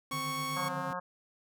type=tone with pitch glide; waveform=sawtooth; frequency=260.6 to 264.1 Hz; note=C4 to C4; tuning=-7 to +16 cents; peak=-38 dBFS; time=0.11-0.93 s; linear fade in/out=0 ms; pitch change=+23 cents; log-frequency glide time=0.73-0.79 s
type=tone; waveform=sawtooth; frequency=1108.7 Hz; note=C#6; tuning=in tune; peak=-30 dBFS; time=0.11-0.69 s; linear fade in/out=10 ms
type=tone with tremolo; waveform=triangle; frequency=150 Hz; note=D3; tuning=37 cents sharp; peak=-36 dBFS; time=0.13-0.91 s; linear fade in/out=2 ms; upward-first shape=sine; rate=8.1 Hz; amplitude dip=75%
type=harmonic tone; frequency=180 Hz; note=F#3; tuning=47 cents flat; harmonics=1 / 3 / 4 / 5 / 6 / 7 / 8 / 9; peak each=-45 / -41 / -44 / -41 / -39 / -42 / -49 / -45 dBFS; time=0.56-1 s; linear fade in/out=10 ms
effects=none